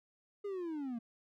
triangle linear sweep, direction down, 415.3 to 223.8 Hz, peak -35 dBFS, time 0.44-0.99 s, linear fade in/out 10 ms, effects none

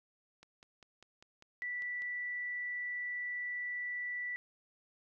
click train, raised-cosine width 0.2 ms, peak -38 dBFS, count 9, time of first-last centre 0.43-2.02 s, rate 5.03 Hz
sine tone, 1965 Hz, B6, 9 cents flat, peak -36 dBFS, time 1.62-4.36 s, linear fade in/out 0 ms
effects none

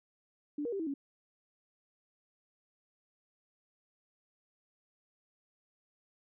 sine tone with pitch steps, 293.5 / 474.3 / 393.7 / 323.4 / 278.6 Hz, D4 / A#4 / G4 / E4 / C#4, -1 / +30 / +8 / -33 / +9 cents, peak -33 dBFS, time 0.58-0.94 s, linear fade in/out 5 ms, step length 72 ms, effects none

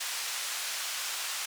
white band-pass noise, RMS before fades -35 dBFS, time 0-1.46 s, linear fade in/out 10 ms, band 970 to 7800 Hz, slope 12 dB/octave, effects none

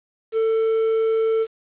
triangle tone, 446.1 Hz, A4, 24 cents sharp, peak -15 dBFS, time 0.32-1.47 s, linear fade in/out 50 ms, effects resampled to 8000 Hz + 8-bit

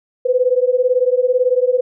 sine beating tone pair, 493.9 / 511.9 Hz, B4 / C5, 0 / -38 cents, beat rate 18 Hz, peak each -15 dBFS, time 0.25-1.81 s, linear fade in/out 10 ms, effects none

